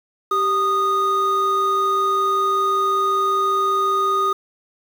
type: tone pair together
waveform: triangle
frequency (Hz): 389.9 / 1235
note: G4 / D#6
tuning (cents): -9 / -13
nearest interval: octave + minor sixth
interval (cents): 1996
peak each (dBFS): -22 / -15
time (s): 0.31-4.33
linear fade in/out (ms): 5
effects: 7-bit